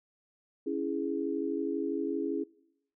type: chord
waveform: sine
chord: C# minor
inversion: none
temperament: equal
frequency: 277.2 / 329.6 / 415.3 Hz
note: C#4 / E4 / G#4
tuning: 0 / 0 / 0 cents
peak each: -34 dBFS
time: 0.66-2.44 s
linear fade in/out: 10 ms
effects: noise-tail reverb RT60 0.8 s tail -23 dB re dry